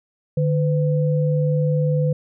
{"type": "tone pair together", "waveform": "sine", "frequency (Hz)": [150.3, 505.5], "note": ["D3", "B4"], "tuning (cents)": [40, 40], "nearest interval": "octave + major sixth", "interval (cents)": 2100, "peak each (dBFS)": [-17, -23], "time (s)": [0.37, 2.13], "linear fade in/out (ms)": 5, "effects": []}